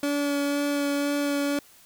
30% pulse tone with vibrato, 286 Hz, D4, 46 cents flat, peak -21 dBFS, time 0.03-1.59 s, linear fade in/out 2 ms, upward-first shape sine, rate 2 Hz, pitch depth 11 cents each way, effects white hiss -54 dBFS RMS until 1.85 s

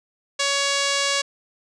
5% pulse tone, 560 Hz, C#5, 18 cents sharp, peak -8 dBFS, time 0.39-1.22 s, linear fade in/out 10 ms, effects resampled to 22050 Hz

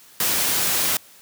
white noise, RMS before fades -21 dBFS, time 0.2-0.97 s, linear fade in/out 2 ms, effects white hiss -49 dBFS RMS until 1.21 s + high-pass 80 Hz 12 dB/octave

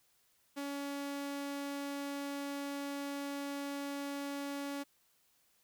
sawtooth tone, 282 Hz, C#4, 30 cents sharp, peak -34 dBFS, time 0.56-4.84 s, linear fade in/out 20 ms, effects white hiss -72 dBFS RMS until 5.63 s

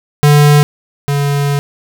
square tone pair in turn, 146.83 / 142.4 Hz, D3 / C#3, 0 / +47 cents, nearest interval minor second, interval 53 cents, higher first, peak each -5 / -12 dBFS, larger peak first, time 0.23-0.63 / 1.08-1.59 s, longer second, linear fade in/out 0 ms, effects none

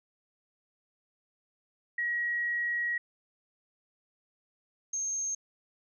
sine tone pair in turn, 1905 / 6408 Hz, A#6 / G8, +37 / +37 cents, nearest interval octave + major sixth, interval 2100 cents, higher second, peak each -28 / -30 dBFS, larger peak first, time 1.98-2.98 / 4.93-5.35 s, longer first, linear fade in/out 5 ms, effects none

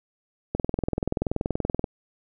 click train, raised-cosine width 2 ms, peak -11 dBFS, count 28, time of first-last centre 0.55-1.842 s, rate 20.9 Hz, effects none

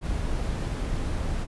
brown noise, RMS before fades -28 dBFS, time 0.01-1.47 s, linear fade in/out 50 ms, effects resampled to 24000 Hz

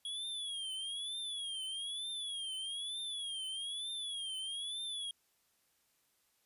square tone with vibrato, 3319 Hz, G#7, 2 cents flat, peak -39 dBFS, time 0.05-5.11 s, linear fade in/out 2 ms, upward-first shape triangle, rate 1.1 Hz, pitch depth 150 cents each way, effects white hiss -75 dBFS RMS until 6.45 s + resampled to 32000 Hz

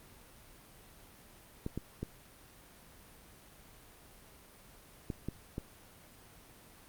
clicks, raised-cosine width 3 ms, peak -23 dBFS, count 6, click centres 1.664 / 1.776 / 2.03 / 5.102 / 5.286 / 5.581 s, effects pink hiss -57 dBFS RMS until 6.88 s + Opus 32 kbps

